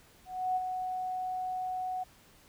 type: tone with ADSR envelope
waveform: sine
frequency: 740 Hz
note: F#5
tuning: in tune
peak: -26 dBFS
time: 0.25-2.04 s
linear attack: 310 ms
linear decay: 33 ms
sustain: -6 dB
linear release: 13 ms
effects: pink hiss -60 dBFS RMS until 2.48 s